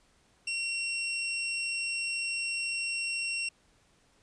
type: tone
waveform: sawtooth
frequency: 2734 Hz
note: F7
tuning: 37 cents flat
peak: -27 dBFS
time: 0.47-3.49 s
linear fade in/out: 5 ms
effects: pink hiss -66 dBFS RMS until 4.22 s + resampled to 22050 Hz